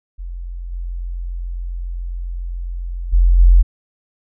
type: tone with level steps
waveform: sine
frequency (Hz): 43.65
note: F1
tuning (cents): 0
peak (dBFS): -25 / -22 / -8 / -5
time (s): 0.18-3.63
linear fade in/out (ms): 20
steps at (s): 0.71 / 3.12 / 3.38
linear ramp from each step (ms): 20
effects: none